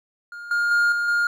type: tone with level steps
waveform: triangle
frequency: 1415 Hz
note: F6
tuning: 22 cents sharp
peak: -32 / -17 / -14 / -19 / -16 dBFS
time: 0.32-1.27 s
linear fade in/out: 2 ms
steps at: 0.51 / 0.71 / 0.92 / 1.08 s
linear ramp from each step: 2 ms
effects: none